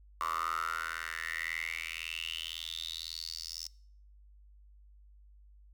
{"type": "tone with high-pass filter sweep", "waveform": "10% pulse", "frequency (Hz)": 81.9, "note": "E2", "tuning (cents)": -11, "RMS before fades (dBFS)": -38, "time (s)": [0.21, 3.67], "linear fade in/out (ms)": 0, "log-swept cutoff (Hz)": [1100, 5400], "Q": 8.6, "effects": ["noise-tail reverb RT60 0.6 s tail -23 dB re dry", "added 50 Hz sine -55 dBFS peak until 5.73 s"]}